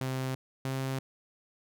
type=tone pair in turn; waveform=sawtooth; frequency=130.81 / 133.1 Hz; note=C3 / C3; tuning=0 / +30 cents; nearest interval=unison; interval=30 cents; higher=second; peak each=-27 dBFS; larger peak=neither; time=0.01-0.35 / 0.65-0.99 s; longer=neither; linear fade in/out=2 ms; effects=none